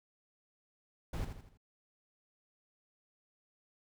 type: noise with echo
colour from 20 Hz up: brown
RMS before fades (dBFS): -37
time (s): 1.13-1.25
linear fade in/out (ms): 5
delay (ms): 81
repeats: 4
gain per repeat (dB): -7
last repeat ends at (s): 1.574
effects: none